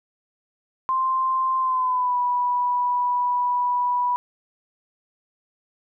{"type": "tone with pitch glide", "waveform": "sine", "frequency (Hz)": [1046, 981.6], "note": ["C6", "B5"], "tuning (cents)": [-1, -11], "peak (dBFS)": -19, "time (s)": [0.89, 4.16], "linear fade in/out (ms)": 0, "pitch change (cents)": -110, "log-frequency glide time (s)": [1.59, 2.18], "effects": []}